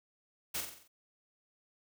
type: noise with echo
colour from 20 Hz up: white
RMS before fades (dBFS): -36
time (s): 0.54-0.61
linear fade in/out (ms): 10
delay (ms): 45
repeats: 6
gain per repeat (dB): -5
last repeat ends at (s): 0.88
effects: none